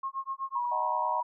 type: tone with tremolo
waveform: sine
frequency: 1078 Hz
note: C#6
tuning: 49 cents flat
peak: -29 dBFS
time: 0.03-0.66 s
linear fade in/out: 5 ms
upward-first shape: sine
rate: 8 Hz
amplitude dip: 100%
type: tone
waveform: sine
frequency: 965 Hz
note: B5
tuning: 40 cents flat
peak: -28 dBFS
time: 0.55-1.23 s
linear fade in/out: 10 ms
type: chord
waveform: sine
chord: D# diminished seventh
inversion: none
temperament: just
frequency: 622.3 / 746.7 / 896 / 1075.3 Hz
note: D#5 / F#5 / A5 / C6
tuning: 0 / +16 / +31 / +47 cents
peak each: -36 dBFS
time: 0.71-1.21 s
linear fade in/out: 10 ms
effects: none